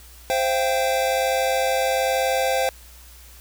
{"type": "chord", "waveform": "square", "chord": "C suspended fourth", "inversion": "none", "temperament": "equal with one note detuned", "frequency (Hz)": [523.3, 682.9, 784], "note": ["C5", "F5", "G5"], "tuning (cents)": [0, -39, 0], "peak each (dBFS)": [-23, -26, -25], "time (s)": [0.3, 2.69], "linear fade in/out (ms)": 0, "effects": ["added 60 Hz sine -45 dBFS peak until 3.4 s", "white hiss -48 dBFS RMS until 3.4 s"]}